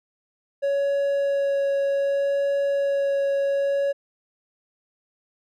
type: tone with vibrato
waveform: triangle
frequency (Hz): 558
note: C#5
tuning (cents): +11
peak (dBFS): -18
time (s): 0.62-3.93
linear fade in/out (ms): 20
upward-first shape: sine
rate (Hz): 0.65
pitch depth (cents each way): 8
effects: none